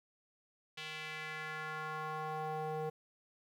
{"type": "tone with band-pass filter sweep", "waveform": "square", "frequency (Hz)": 155.5, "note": "D#3", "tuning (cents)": -1, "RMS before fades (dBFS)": -41, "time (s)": [0.77, 2.9], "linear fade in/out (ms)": 10, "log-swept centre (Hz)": [3000, 570], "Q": 2.1, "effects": ["11-bit"]}